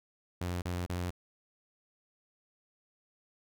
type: tone bursts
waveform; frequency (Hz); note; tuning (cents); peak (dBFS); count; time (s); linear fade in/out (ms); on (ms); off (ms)
sawtooth; 88.7; F2; +27; -29; 3; 0.41-1.106; 5; 210; 33
effects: none